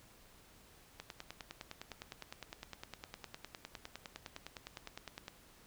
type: click train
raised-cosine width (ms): 0.2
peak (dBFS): -27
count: 43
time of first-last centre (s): 1-5.281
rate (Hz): 9.81
effects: pink hiss -62 dBFS RMS until 5.66 s